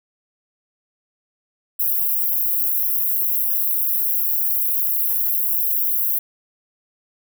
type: high-pass noise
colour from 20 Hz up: white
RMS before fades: -20 dBFS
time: 1.79-6.19 s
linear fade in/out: 10 ms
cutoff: 12000 Hz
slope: 48 dB/octave
effects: none